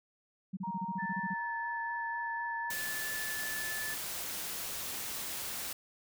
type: tone bursts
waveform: sine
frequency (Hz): 189.2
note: F#3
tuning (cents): +39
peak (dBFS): -34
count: 12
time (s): 0.53-1.341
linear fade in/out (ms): 10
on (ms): 41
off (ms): 29
type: tone with vibrato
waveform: sine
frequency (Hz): 932.3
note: A#5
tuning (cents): 0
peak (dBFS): -36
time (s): 0.63-2.71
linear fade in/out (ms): 10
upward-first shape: sine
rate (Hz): 4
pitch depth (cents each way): 12
type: tone with pitch glide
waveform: sine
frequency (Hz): 1760 to 1741.8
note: A6 to A6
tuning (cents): 0 to -18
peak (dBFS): -37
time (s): 0.98-3.95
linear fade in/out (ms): 20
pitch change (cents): -18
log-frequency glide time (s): 1.29-1.41
type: noise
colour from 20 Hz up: white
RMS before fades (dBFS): -39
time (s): 2.7-5.73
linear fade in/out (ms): 5
effects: none